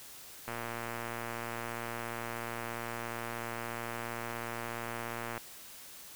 click train, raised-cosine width 0.5 ms, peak -23 dBFS, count 574, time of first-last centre 0.48-5.377 s, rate 117 Hz, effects white hiss -50 dBFS RMS until 6.15 s

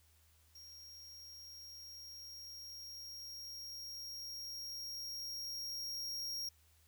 45% pulse tone with level ramp, 5588 Hz, F8, in tune, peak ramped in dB -53 to -39 dBFS, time 0.55-6.49 s, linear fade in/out 5 ms, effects added 79 Hz sine -68 dBFS peak until 6.87 s + white hiss -71 dBFS RMS until 6.87 s

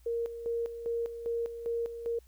sine tone with tremolo, 466.2 Hz, A#4, in tune, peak -29 dBFS, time 0.06-2.19 s, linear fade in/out 5 ms, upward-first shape square, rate 2.5 Hz, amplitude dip 65%, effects added 60 Hz sine -56 dBFS peak until 2.27 s + white hiss -68 dBFS RMS until 2.27 s

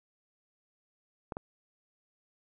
clicks, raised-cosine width 1 ms, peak -22 dBFS, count 2, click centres 1.322 / 1.369 s, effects none

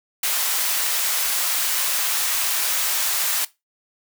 white high-pass noise, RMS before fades -22 dBFS, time 0.23-3.45 s, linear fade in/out 5 ms, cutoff 770 Hz, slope 12 dB/octave, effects noise-tail reverb RT60 0.2 s tail -18 dB re dry

